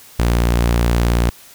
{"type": "tone", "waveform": "sawtooth", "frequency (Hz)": 58.7, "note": "A#1", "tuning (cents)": 13, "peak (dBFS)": -9, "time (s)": [0.19, 1.3], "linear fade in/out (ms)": 5, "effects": ["white hiss -43 dBFS RMS until 1.54 s"]}